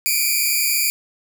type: tone pair together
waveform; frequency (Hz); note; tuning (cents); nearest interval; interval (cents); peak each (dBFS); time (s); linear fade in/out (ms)
5% pulse; 2306 / 2447; D7 / D#7; -32 / -29; minor second; 103; -10; 0.06-0.9; 0
effects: none